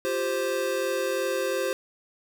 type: chord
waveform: square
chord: F suspended second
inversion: none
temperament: equal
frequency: 349.2 / 392 / 523.3 Hz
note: F4 / G4 / C5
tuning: 0 / 0 / 0 cents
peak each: -34 / -31 / -28 dBFS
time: 0.05-1.73 s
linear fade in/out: 0 ms
effects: none